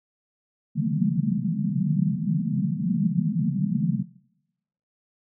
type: band-pass noise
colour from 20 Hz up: pink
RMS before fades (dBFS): -24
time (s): 0.75-4.03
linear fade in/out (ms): 20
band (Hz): 140 to 230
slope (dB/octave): 96
effects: noise-tail reverb RT60 0.9 s tail -22 dB re dry